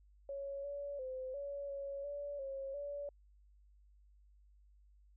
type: tone with pitch steps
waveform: sine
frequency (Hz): 556 / 569 / 517 / 565 / 557 / 574 / 543 / 573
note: C#5 / C#5 / C5 / C#5 / C#5 / D5 / C#5 / D5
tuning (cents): +5 / +45 / -21 / +33 / +8 / -40 / -36 / -43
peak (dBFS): -40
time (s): 0.29-3.09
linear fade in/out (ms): 2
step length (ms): 350
effects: added 50 Hz sine -62 dBFS peak until 5.16 s